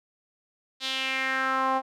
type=tone with band-pass filter sweep; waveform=sawtooth; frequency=264.2 Hz; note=C4; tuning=17 cents sharp; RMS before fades=-27 dBFS; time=0.8-1.82 s; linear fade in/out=50 ms; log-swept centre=3900 to 850 Hz; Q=3.2; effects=none